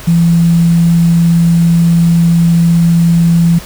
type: tone with quantisation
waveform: sine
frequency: 168.6 Hz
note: E3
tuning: 39 cents sharp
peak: -5 dBFS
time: 0.07-3.59 s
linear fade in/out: 10 ms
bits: 5
effects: added 50 Hz sine -30 dBFS peak until 3.65 s + pink hiss -30 dBFS RMS until 3.65 s